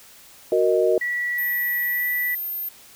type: chord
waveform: sine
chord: D# minor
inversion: first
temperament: equal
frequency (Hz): 370 / 466.2 / 622.3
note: F#4 / A#4 / D#5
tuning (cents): 0 / 0 / 0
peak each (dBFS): -20 / -20 / -21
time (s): 0.52-0.98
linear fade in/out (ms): 2
type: tone with pitch glide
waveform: sine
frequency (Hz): 1944 to 1967.7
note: B6 to B6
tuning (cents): -28 to -7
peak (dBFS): -22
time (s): 1.01-2.35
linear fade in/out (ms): 5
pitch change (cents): +21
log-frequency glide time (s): 1.86-2.08
type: tone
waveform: sine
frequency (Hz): 13170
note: G#9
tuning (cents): -16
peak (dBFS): -26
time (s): 1.38-2.69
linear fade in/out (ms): 5
effects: white hiss -48 dBFS RMS until 2.95 s